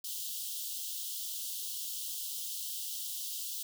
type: high-pass noise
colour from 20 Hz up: white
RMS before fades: -39 dBFS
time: 0.04-3.63 s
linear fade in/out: 5 ms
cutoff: 2900 Hz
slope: 96 dB/octave
effects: none